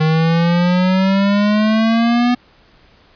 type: exponential sweep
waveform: square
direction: up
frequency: 155.56 to 246.9 Hz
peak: -12 dBFS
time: 0-2.35 s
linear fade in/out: 10 ms
effects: pink hiss -50 dBFS RMS until 3.15 s + resampled to 11025 Hz